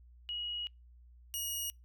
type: tone pair in turn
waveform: sine / 10% pulse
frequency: 2900 / 2887 Hz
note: F#7 / F#7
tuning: -35 / -43 cents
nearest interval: unison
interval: 8 cents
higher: first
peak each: -36 / -27 dBFS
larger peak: second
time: 0.29-0.67 / 1.34-1.7 s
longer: first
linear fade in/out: 0 ms
effects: noise-tail reverb RT60 0.2 s tail -26 dB re dry + added 60 Hz sine -55 dBFS peak until 1.84 s